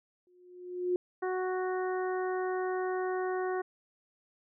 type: tone with exponential growth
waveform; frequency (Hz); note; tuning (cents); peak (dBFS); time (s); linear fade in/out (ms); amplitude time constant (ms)
sine; 359.4; F4; +50; -24; 0.27-0.96; 1; 150
type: harmonic tone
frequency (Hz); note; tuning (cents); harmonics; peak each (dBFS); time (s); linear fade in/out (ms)
370; F#4; 0; 1 / 2 / 3 / 4 / 5; -31 / -37 / -41 / -43 / -45; 1.22-3.62; 10
effects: none